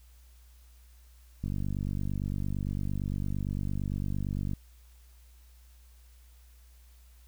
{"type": "click train", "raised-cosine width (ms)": 5, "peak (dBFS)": -21, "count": 152, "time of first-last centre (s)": [1.44, 4.534], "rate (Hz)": 48.8, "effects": ["added 60 Hz sine -53 dBFS peak until 7.27 s", "white hiss -65 dBFS RMS until 7.27 s"]}